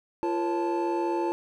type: tone cluster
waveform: triangle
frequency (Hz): 343.3 / 471.8 / 547 / 878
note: F4 / A#4 / C#5 / A5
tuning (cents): -30 / +21 / -23 / -4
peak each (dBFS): -25 / -34 / -34 / -28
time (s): 0.23-1.32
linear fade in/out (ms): 0
effects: none